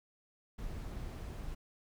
brown noise, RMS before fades -42 dBFS, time 0.58-1.55 s, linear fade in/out 10 ms, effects none

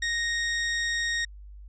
sawtooth tone, 1864.7 Hz, A#6, in tune, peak -22 dBFS, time 0.02-1.25 s, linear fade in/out 5 ms, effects added 50 Hz sine -42 dBFS peak until 1.68 s + resampled to 16000 Hz

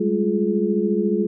sine tone cluster, 196.9 / 211 / 349.4 / 423.7 Hz, G3 / G#3 / F4 / G#4, +8 / +28 / +1 / +35 cents, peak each -23 dBFS, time 0-1.27 s, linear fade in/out 10 ms, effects none

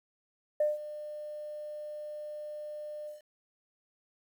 sine tone with ADSR envelope, 600 Hz, D5, 37 cents sharp, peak -22 dBFS, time 0.6-3.22 s, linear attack 5 ms, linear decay 170 ms, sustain -16 dB, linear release 150 ms, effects tanh soft clip ceiling -19 dBFS + 10-bit

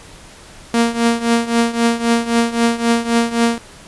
sawtooth tone with tremolo, 233.1 Hz, A#3, in tune, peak -6 dBFS, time 0.74-3.58 s, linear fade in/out 0 ms, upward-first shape triangle, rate 3.8 Hz, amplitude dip 85%, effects pink hiss -40 dBFS RMS until 3.87 s + resampled to 24000 Hz

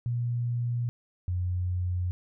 sine tone pair in turn, 120 / 89.9 Hz, B2 / F#2, -49 / -49 cents, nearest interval perfect fourth, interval 500 cents, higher first, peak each -26 dBFS, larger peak neither, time 0.06-0.89 / 1.28-2.11 s, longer neither, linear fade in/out 0 ms, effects none

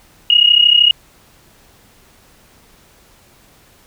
sine tone pair together, 2861 / 2894 Hz, F7 / F#7, +41 / -39 cents, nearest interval unison, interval 20 cents, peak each -10 dBFS, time 0.3-0.91 s, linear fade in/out 2 ms, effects pink hiss -49 dBFS RMS until 3.86 s

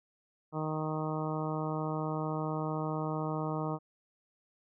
harmonic tone, 155.56 Hz, D#3, in tune, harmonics 1 / 2 / 3 / 4 / 5 / 6 / 7 / 8, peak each -35 / -38 / -40 / -41 / -42 / -43 / -43 / -44 dBFS, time 0.52-3.79 s, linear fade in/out 50 ms, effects none

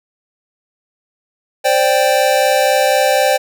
square chord, C suspended second, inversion none, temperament equal, 523.3 / 587.3 / 784 Hz, C5 / D5 / G5, 0 / 0 / 0 cents, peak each -16 dBFS, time 1.64-3.38 s, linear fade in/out 20 ms, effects none

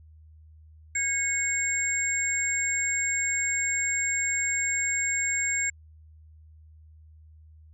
sine tone cluster, 1631 / 2190 / 7480 Hz, G#6 / C#7 / A#8, -32 / -22 / +5 cents, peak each -34 / -28 / -27 dBFS, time 0.95-5.7 s, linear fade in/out 5 ms, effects added 78 Hz sine -49 dBFS peak until 7.73 s

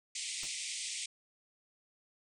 white band-pass noise, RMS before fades -40 dBFS, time 0.15-1.06 s, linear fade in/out 5 ms, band 2000 to 9200 Hz, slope 96 dB/octave
pink noise with exponential decay, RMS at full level -46 dBFS, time 0.43-0.53 s, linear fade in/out 2 ms, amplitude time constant 20 ms
effects none

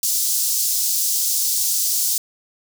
pink high-pass noise, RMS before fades -20 dBFS, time 0.03-2.18 s, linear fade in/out 2 ms, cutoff 5200 Hz, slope 24 dB/octave, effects none

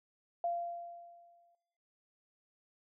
sine tone with exponential decay, 690 Hz, F5, 21 cents flat, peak -30 dBFS, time 0.44-1.55 s, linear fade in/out 2 ms, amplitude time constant 240 ms, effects noise-tail reverb RT60 1.0 s tail -17 dB re dry

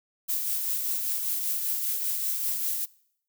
violet noise with tremolo, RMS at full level -27 dBFS, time 0.28-2.86 s, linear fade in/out 20 ms, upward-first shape triangle, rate 5.1 Hz, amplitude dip 40%, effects noise-tail reverb RT60 0.7 s tail -23 dB re dry

